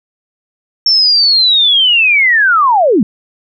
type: linear sweep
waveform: sine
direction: down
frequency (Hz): 5450 to 180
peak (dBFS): -6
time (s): 0.86-3.03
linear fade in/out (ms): 2
effects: none